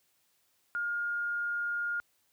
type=tone; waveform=sine; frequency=1418 Hz; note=F6; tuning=26 cents sharp; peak=-30 dBFS; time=0.75-2 s; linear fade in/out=0 ms; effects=white hiss -72 dBFS RMS until 2.32 s + high-pass 60 Hz 12 dB/octave